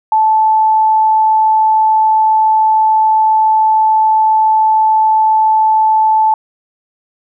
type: tone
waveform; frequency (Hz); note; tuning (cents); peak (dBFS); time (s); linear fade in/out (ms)
sine; 873; A5; -14; -7; 0.12-6.34; 2
effects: none